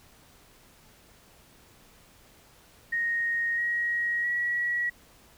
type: tone with pitch steps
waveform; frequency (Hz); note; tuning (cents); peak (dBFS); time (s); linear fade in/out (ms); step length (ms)
sine; 1864.7 / 1894 / 1923.8; A#6 / A#6 / B6; 0 / +27 / -46; -25; 2.92-4.9; 10; 660
effects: pink hiss -57 dBFS RMS until 5.37 s